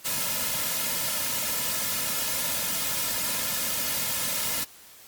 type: noise with comb filter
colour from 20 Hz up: white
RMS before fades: -28 dBFS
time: 0.04-4.65 s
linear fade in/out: 20 ms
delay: 2.6 ms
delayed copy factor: -0.85
effects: white hiss -50 dBFS RMS until 5.07 s + Opus 48 kbps